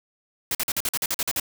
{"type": "noise bursts", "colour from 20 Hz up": "white", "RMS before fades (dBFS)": -25, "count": 11, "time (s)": [0.51, 1.399], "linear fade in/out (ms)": 2, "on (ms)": 39, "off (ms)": 46, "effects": []}